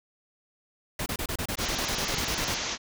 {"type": "noise bursts", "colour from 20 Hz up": "pink", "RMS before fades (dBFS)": -31, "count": 16, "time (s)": [0.99, 2.546], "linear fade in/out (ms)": 5, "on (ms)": 71, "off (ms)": 28}
{"type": "low-pass noise", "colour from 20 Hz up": "white", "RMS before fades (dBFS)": -32, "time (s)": [1.57, 2.78], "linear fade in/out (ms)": 50, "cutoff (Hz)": 6800, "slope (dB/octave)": 96}
{"effects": []}